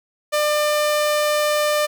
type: tone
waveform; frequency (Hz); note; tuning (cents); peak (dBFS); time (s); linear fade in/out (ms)
sawtooth; 598; D5; +31; -13; 0.32-1.87; 20
effects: none